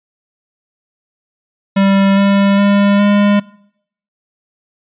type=tone with pitch steps; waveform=square; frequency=196 / 198.62 / 201.3 / 204 Hz; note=G3 / G3 / G3 / G#3; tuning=0 / +23 / +46 / -31 cents; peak=-9 dBFS; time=1.76-3.4 s; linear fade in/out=10 ms; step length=410 ms; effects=noise-tail reverb RT60 0.7 s tail -22 dB re dry + resampled to 8000 Hz